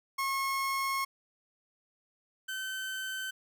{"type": "tone pair in turn", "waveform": "30% pulse", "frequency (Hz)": [1086, 1535.8], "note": ["C#6", "G6"], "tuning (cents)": [-36, -36], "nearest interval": "tritone", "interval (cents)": 600, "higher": "second", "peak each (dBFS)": [-27, -32], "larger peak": "first", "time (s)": [[0.18, 1.05], [2.48, 3.31]], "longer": "first", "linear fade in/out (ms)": 10, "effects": []}